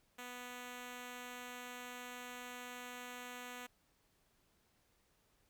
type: tone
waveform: 5% pulse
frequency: 246.9 Hz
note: B3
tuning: in tune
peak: -35 dBFS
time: 0.18-3.67 s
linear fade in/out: 10 ms
effects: pink hiss -75 dBFS RMS until 5.49 s